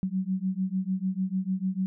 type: beating tone pair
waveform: sine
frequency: 185 / 191.7 Hz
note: F#3 / G3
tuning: 0 / -38 cents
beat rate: 6.7 Hz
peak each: -29 dBFS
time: 0.03-1.86 s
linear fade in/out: 0 ms
effects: none